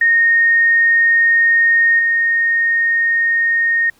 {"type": "tone with level steps", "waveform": "sine", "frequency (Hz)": 1850, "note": "A#6", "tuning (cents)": -14, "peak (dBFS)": [-9, -12], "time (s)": [0.01, 3.9], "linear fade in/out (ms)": 5, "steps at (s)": 1.99, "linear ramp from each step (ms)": 2, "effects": ["pink hiss -54 dBFS RMS until 3.99 s"]}